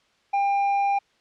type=tone with hard clipping; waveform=sine; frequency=799 Hz; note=G5; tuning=33 cents sharp; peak=-21 dBFS; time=0.33-0.99 s; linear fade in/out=10 ms; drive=5 dB; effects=white hiss -63 dBFS RMS until 1.2 s + low-pass 4000 Hz 12 dB/octave